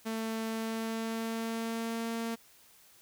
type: tone with pitch glide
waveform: sawtooth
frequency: 223.2 to 228.8 Hz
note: A3 to A#3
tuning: +25 to -32 cents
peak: -29 dBFS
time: 0.05-2.36 s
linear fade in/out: 20 ms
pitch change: +43 cents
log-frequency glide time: 0.47-2.07 s
effects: white hiss -60 dBFS RMS until 3.01 s